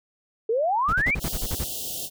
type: exponential sweep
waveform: sine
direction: up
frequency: 426.1 to 2454 Hz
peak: -20 dBFS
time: 0.49-1.15 s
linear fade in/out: 5 ms
type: noise bursts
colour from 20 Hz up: brown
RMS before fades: -27 dBFS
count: 9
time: 0.88-1.644 s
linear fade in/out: 10 ms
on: 52 ms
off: 37 ms
type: band-stop noise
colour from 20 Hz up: white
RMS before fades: -32 dBFS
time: 1.19-2.1 s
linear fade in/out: 50 ms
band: 790 to 2800 Hz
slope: 96 dB/octave
effects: none